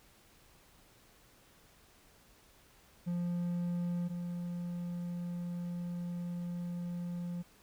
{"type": "tone pair in turn", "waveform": "triangle", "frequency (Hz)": [174.61, 174.61], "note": ["F3", "F3"], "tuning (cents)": [0, 0], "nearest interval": "unison", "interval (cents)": 0, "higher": "neither", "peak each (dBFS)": [-30, -34], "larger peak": "first", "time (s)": [[3.06, 4.09], [4.09, 7.43]], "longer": "second", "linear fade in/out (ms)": 20, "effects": ["pink hiss -63 dBFS RMS until 7.62 s"]}